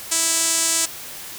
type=tone with band-pass filter; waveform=sawtooth; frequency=328.3 Hz; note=E4; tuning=7 cents flat; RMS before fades=-20 dBFS; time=0.11-0.86 s; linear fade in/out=10 ms; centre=7800 Hz; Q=2.5; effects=white hiss -35 dBFS RMS until 1.38 s